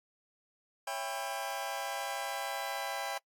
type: chord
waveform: sawtooth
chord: C# half-diminished seventh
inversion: none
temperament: just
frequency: 554.4 / 665.2 / 798.3 / 997.9 Hz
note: C#5 / E5 / G5 / B5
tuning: 0 / +16 / +31 / +18 cents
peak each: -39 / -38 / -34 / -39 dBFS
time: 0.87-3.18 s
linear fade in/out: 5 ms
effects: noise-tail reverb RT60 0.1 s tail -26 dB re dry + AAC 64 kbps